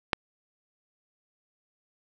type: click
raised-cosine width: 0.3 ms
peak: -6 dBFS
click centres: 0.132 s
effects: none